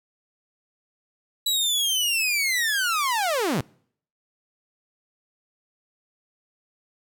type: linear sweep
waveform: sawtooth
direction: down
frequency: 3951 to 103.83 Hz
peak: -18 dBFS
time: 1.46-3.61 s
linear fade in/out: 5 ms
effects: noise-tail reverb RT60 0.6 s tail -25 dB re dry